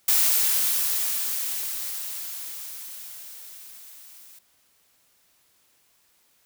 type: noise with level ramp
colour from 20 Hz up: blue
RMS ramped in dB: -19 to -49 dBFS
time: 0.08-4.39 s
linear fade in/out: 5 ms
effects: white hiss -64 dBFS RMS until 6.45 s